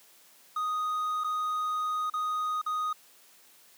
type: tone with dropouts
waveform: triangle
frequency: 1244.5 Hz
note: D#6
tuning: in tune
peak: -26 dBFS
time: 0.56-2.93 s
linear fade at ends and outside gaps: 5 ms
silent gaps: 1.238-1.243 / 2.1-2.137 / 2.616-2.662 s
effects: white hiss -58 dBFS RMS until 3.77 s + high-pass 200 Hz 12 dB/octave